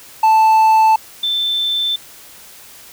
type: tone pair in turn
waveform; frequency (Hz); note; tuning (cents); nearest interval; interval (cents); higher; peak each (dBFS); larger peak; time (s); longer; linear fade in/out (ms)
triangle / sine; 880 / 3541; A5 / A7; 0 / +10; 2 octaves; 2410; second; -6 / -15; first; 0.23-0.96 / 1.23-1.96; neither; 5
effects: white hiss -40 dBFS RMS until 2.92 s